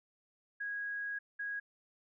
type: tone bursts at uneven times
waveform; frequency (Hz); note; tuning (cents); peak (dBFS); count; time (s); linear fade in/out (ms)
sine; 1650; G#6; -12; -36; 2; 0.6-1.19 / 1.39-1.6; 10
effects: none